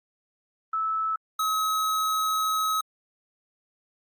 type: tone pair in turn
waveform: sine / square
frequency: 1307 / 1278.6 Hz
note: E6 / D#6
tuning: -15 / +47 cents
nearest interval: unison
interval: 38 cents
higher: first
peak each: -24 dBFS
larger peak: neither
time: 0.73-1.16 / 1.39-2.81 s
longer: second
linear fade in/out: 5 ms
effects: Opus 32 kbps